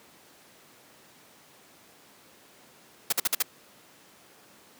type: noise bursts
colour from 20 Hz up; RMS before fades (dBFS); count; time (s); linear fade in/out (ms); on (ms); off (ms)
white; -24; 5; 3.1-3.425; 5; 25; 50
effects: pink hiss -55 dBFS RMS until 4.79 s + high-pass 200 Hz 12 dB/octave